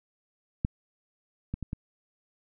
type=clicks; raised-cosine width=5 ms; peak=-13 / -19 / -22 / -20 dBFS; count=4; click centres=0.649 / 1.54 / 1.627 / 1.731 s; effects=none